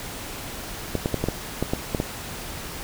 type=clicks; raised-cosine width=2 ms; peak=-9 dBFS; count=9; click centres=0.953 / 1.059 / 1.143 / 1.24 / 1.286 / 1.626 / 1.735 / 1.948 / 2.001 s; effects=pink hiss -35 dBFS RMS until 2.83 s